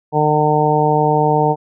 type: harmonic tone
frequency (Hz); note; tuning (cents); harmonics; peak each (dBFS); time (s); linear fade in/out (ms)
151.3; D#3; -48; 1 / 2 / 3 / 4 / 5 / 6; -18 / -22 / -17 / -22 / -17 / -18; 0.12-1.56; 50
effects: none